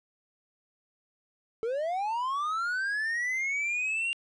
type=linear sweep; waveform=triangle; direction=up; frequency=434.7 to 2794 Hz; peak=-26 dBFS; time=1.63-4.13 s; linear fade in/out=0 ms; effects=resampled to 22050 Hz + 11-bit